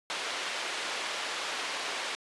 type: band-pass noise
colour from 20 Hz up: white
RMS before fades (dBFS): -35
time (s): 0.1-2.15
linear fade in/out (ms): 0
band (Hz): 440 to 3500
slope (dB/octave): 12
effects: resampled to 24000 Hz